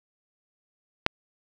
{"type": "click", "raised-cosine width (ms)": 0.3, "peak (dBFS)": -3, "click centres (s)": 1.064, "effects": []}